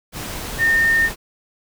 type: tone in noise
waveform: sine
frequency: 1823 Hz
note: A#6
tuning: 39 cents flat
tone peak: -13 dBFS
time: 0.58-1.1 s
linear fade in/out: 50 ms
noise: pink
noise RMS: -29 dBFS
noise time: 0.12-1.16 s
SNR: +13 dB
effects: none